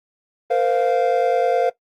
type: chord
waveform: triangle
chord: Bb suspended second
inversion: none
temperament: equal with one note detuned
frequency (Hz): 466.2 / 516 / 698.5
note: Bb4 / C5 / F5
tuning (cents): 0 / -24 / 0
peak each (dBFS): -18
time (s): 0.5-1.7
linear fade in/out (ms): 10
effects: noise-tail reverb RT60 0.1 s tail -17 dB re dry + Opus 24 kbps